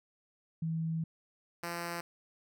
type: tone pair in turn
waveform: sine / 5% pulse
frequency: 162.3 / 171.41 Hz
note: E3 / F3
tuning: -27 / -32 cents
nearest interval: minor second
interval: 95 cents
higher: second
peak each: -31 / -25 dBFS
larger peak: second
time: 0.62-1.04 / 1.63-2.01 s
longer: first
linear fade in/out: 5 ms
effects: none